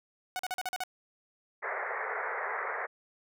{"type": "tone bursts", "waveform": "sawtooth", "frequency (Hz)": 740, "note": "F#5", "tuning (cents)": 0, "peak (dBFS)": -28, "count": 7, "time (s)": [0.36, 0.836], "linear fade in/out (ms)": 0, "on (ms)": 32, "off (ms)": 42}
{"type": "band-pass noise", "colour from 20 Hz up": "white", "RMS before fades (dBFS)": -35, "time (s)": [1.62, 2.87], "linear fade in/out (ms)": 20, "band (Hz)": [400, 2100], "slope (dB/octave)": 96}
{"effects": []}